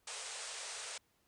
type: band-pass noise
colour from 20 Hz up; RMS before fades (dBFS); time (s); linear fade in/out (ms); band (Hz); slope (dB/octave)
white; -45; 0.07-0.98; 5; 410 to 9300; 96
effects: pink hiss -75 dBFS RMS until 1.27 s